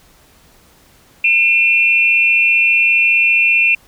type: tone pair together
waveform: sine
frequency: 2419 / 2684 Hz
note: D#7 / E7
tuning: -49 / +31 cents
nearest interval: major second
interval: 180 cents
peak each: -12 dBFS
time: 1.24-3.75 s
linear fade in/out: 5 ms
effects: pink hiss -49 dBFS RMS until 3.87 s